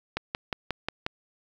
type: click train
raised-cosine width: 0.3 ms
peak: -12 dBFS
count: 6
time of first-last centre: 0.17-1.064 s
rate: 5.59 Hz
effects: 8-bit